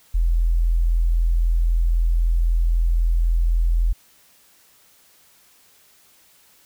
sine tone, 41.92 Hz, E1, 30 cents sharp, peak -15 dBFS, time 0.14-3.93 s, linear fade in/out 10 ms, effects white hiss -55 dBFS RMS until 6.65 s

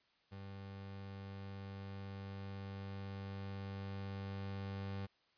30% pulse tone with level ramp, 98 Hz, G2, in tune, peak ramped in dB -45 to -38 dBFS, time 0.31-5.07 s, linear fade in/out 20 ms, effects white hiss -74 dBFS RMS until 5.37 s + resampled to 11025 Hz

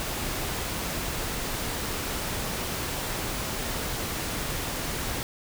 pink noise, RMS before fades -31 dBFS, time 0-5.23 s, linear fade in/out 0 ms, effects none

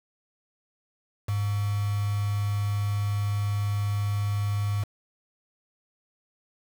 sine tone with quantisation, 102.4 Hz, G#2, 24 cents flat, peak -24 dBFS, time 1.28-4.84 s, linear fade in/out 10 ms, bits 6, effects none

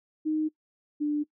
sine tone pair in turn, 310 / 296.4 Hz, D#4 / D4, -6 / +16 cents, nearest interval minor second, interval 78 cents, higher first, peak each -24 dBFS, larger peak neither, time 0.25-0.49 / 1-1.24 s, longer neither, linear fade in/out 20 ms, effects noise-tail reverb RT60 0.1 s tail -21 dB re dry

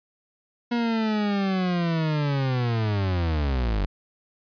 40% pulse linear sweep, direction down, 240.1 to 46.25 Hz, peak -21 dBFS, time 0.71-3.86 s, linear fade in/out 10 ms, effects resampled to 11025 Hz

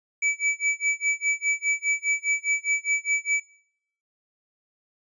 square tone with tremolo, 2300 Hz, D7, 37 cents flat, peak -20 dBFS, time 0.22-3.4 s, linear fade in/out 5 ms, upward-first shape sine, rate 4.9 Hz, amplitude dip 100%, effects noise-tail reverb RT60 0.7 s tail -22 dB re dry + resampled to 22050 Hz

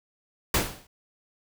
pink noise with exponential decay, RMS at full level -19 dBFS, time 0.54-0.87 s, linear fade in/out 5 ms, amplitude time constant 70 ms, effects none

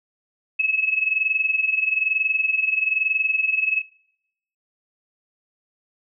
sine tone with amplitude modulation, 2582 Hz, E7, 37 cents flat, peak -15 dBFS, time 0.59-3.82 s, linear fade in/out 10 ms, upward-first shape sine, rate 21.1 Hz, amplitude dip 75%, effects noise-tail reverb RT60 0.8 s tail -23 dB re dry

